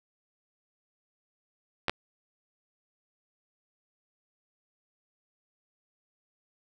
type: clicks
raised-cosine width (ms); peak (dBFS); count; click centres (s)
0.3; -11; 2; 1.883 / 1.896
effects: none